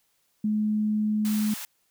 sine tone, 212.9 Hz, G#3, 43 cents sharp, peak -22 dBFS, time 0.44-1.54 s, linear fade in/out 5 ms
white high-pass noise, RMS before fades -37 dBFS, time 1.25-1.65 s, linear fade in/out 0 ms, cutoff 710 Hz, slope 24 dB/octave
effects white hiss -70 dBFS RMS until 1.9 s

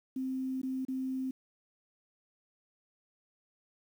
sine tone with dropouts, 261.6 Hz, C4, in tune, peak -32 dBFS, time 0.16-1.31 s, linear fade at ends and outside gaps 5 ms, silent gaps 0.617-0.631 / 0.851-0.883 s, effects 10-bit

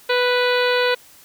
harmonic tone, 493.9 Hz, B4, in tune, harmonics 1 / 2 / 3 / 4 / 5 / 6 / 7 / 8 / 9, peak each -18 / -25 / -23 / -28 / -27 / -31 / -31 / -28 / -33 dBFS, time 0.09-0.95 s, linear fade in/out 10 ms, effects white hiss -48 dBFS RMS until 1.24 s

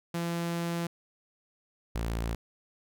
sawtooth tone pair in turn, 170 / 56.73 Hz, F3 / A#1, -46 / -46 cents, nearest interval octave + perfect fifth, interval 1900 cents, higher first, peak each -26 dBFS, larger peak neither, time 0.14-0.87 / 1.95-2.35 s, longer first, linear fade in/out 5 ms, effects none

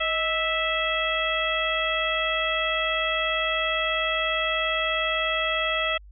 harmonic tone with a mistuned harmonic, 657 Hz, E5, 6 cents flat, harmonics 1 / 2 / 3 / 4 / 5, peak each -29 / -29 / -29 / -29 / -29 dBFS, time 0-5.98 s, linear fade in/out 10 ms, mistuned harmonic 1, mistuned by -68 cents, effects added 50 Hz sine -44 dBFS peak until 6.11 s

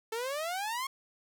sawtooth exponential sweep, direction up, 437.4 to 1100 Hz, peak -29 dBFS, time 0.12-0.87 s, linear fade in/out 5 ms, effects none

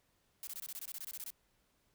blue noise bursts, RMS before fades -44 dBFS, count 14, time 0.43-1.303 s, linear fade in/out 0 ms, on 41 ms, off 23 ms, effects pink hiss -75 dBFS RMS until 1.94 s

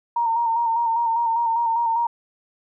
sine tone with vibrato, 925 Hz, A#5, 14 cents flat, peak -18 dBFS, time 0.16-2.07 s, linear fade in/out 5 ms, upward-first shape square, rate 5 Hz, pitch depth 31 cents each way, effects none

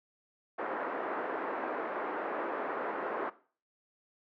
pink band-pass noise, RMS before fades -36 dBFS, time 0.58-3.3 s, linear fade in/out 10 ms, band 330 to 1600 Hz, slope 24 dB/octave, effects noise-tail reverb RT60 0.4 s tail -17 dB re dry

